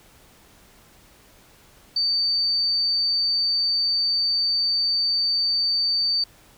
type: tone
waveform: sine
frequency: 4588 Hz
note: D8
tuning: 41 cents flat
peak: -19 dBFS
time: 1.96-6.24 s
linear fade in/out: 5 ms
effects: pink hiss -53 dBFS RMS until 6.57 s